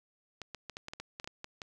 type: clicks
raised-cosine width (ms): 0.2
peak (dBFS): -24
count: 12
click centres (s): 0.417 / 0.547 / 0.697 / 0.769 / 0.884 / 0.935 / 1 / 1.199 / 1.244 / 1.275 / 1.444 / 1.618
effects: none